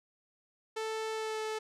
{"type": "tone with pitch glide", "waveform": "sawtooth", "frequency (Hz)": [440.5, 435.4], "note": ["A4", "A4"], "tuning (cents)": [2, -18], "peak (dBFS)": -30, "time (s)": [0.76, 1.59], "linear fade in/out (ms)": 10, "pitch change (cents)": -20, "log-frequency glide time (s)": [1.13, 1.4], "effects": ["low-pass 8000 Hz 12 dB/octave"]}